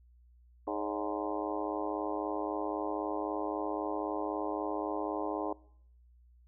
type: harmonic tone with a mistuned harmonic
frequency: 103.83 Hz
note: G#2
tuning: in tune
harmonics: 3 / 4 / 5 / 6 / 7 / 8 / 9 / 10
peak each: -38 / -39 / -40 / -41 / -41 / -42 / -43 / -43 dBFS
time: 0.67-5.53 s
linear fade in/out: 5 ms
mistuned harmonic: 5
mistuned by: +87 cents
effects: noise-tail reverb RT60 0.7 s tail -23 dB re dry + added 60 Hz sine -58 dBFS peak until 6.47 s